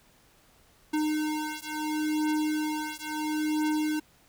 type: beating tone pair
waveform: square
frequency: 305.9 / 306.63 Hz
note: D#4 / D#4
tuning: -29 / -25 cents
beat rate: 0.73 Hz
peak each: -31 / -31 dBFS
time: 0.93-4 s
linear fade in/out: 10 ms
effects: pink hiss -61 dBFS RMS until 4.28 s